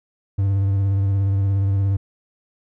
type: tone with vibrato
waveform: triangle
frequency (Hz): 98.2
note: G2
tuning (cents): +4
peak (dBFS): -14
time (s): 0.38-1.97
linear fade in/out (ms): 10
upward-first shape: sine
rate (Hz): 17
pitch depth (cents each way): 30
effects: none